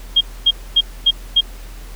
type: tone bursts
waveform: sine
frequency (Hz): 3236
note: G#7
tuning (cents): -46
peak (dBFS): -8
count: 5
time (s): 0.16-1.41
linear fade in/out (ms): 10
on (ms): 50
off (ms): 250
effects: added 41 Hz sine -31 dBFS peak until 1.95 s + pink hiss -42 dBFS RMS until 1.95 s